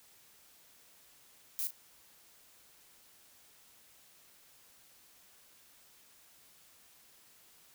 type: noise with echo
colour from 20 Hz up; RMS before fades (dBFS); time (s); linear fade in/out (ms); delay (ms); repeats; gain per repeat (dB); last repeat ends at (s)
violet; -35; 1.59-1.67; 0; 37; 1; -11; 1.707
effects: white hiss -62 dBFS RMS until 7.74 s